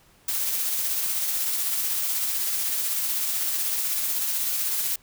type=noise with tremolo; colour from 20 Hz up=blue; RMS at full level=-25 dBFS; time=0.28-4.96 s; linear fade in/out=5 ms; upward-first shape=sine; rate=16 Hz; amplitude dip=25%; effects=pink hiss -58 dBFS RMS until 5.02 s